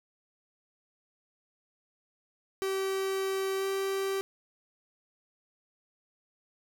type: tone with pitch glide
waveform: 45% pulse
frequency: 385.6 to 388.7 Hz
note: G4 to G4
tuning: -28 to -15 cents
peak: -29 dBFS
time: 2.62-4.21 s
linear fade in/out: 0 ms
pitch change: +13 cents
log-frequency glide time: 3.57-3.66 s
effects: 10-bit